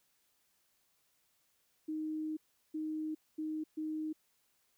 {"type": "tone bursts at uneven times", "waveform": "sine", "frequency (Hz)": 311.1, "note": "D#4", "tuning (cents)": 0, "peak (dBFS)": -35, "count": 4, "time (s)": [[1.88, 2.37], [2.74, 3.15], [3.38, 3.64], [3.77, 4.13]], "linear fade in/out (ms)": 10, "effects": ["white hiss -75 dBFS RMS until 4.77 s"]}